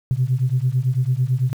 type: beating tone pair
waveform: sine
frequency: 123.47 / 132.47 Hz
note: B2 / C3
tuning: 0 / +22 cents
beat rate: 9 Hz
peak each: -19 dBFS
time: 0.11-1.53 s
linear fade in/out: 0 ms
effects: tanh soft clip ceiling -9 dBFS + 8-bit